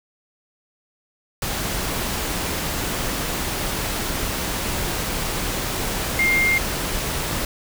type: tone in noise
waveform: sine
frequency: 2115 Hz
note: C7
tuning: 18 cents sharp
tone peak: -16 dBFS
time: 6.19-6.58 s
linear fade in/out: 2 ms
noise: pink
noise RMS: -25 dBFS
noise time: 1.42-7.45 s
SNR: +6 dB
effects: none